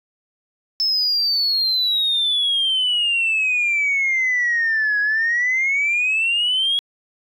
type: exponential two-way sweep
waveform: sine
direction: down then up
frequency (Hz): 5274 to 1661.2 to 3332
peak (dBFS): -15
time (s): 0.8-6.79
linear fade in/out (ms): 0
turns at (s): 5
effects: tanh soft clip ceiling -13 dBFS